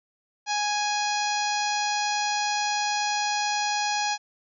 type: harmonic tone with a mistuned harmonic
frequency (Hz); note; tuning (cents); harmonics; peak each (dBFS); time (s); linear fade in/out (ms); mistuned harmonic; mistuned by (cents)
830.6; G#5; 0; 1 / 2 / 3 / 4 / 5 / 6 / 7 / 8; -26 / -33 / -33 / -37 / -34 / -35 / -35 / -39; 0.46-4.18; 50; 8; +22
effects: none